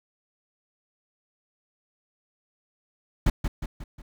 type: noise with echo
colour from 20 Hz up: brown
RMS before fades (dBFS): -19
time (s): 3.26-3.3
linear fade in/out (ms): 5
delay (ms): 180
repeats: 4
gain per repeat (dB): -6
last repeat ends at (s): 4.02
effects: none